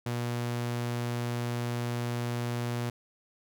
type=tone; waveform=sawtooth; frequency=120 Hz; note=B2; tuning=49 cents flat; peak=-26 dBFS; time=0.06-2.9 s; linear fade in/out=5 ms; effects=none